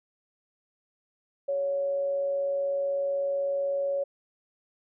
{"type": "tone with amplitude modulation", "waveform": "sine", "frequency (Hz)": 558, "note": "C#5", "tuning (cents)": 11, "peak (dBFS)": -24, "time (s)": [1.48, 4.04], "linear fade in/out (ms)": 10, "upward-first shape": "sine", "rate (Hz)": 160, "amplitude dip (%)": 25, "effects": []}